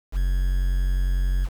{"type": "tone with quantisation", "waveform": "triangle", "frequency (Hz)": 45.55, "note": "F#1", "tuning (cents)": -26, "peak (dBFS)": -17, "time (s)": [0.12, 1.49], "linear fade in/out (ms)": 50, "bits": 7, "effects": []}